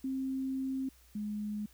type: tone pair in turn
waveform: sine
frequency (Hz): 265 / 209.5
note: C4 / G#3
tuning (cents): +22 / +15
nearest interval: major third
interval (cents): 407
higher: first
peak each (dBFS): -32 / -34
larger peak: first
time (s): 0.04-0.89 / 1.15-1.66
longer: first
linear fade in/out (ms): 5
effects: added 60 Hz sine -61 dBFS peak until 1.73 s + white hiss -64 dBFS RMS until 1.73 s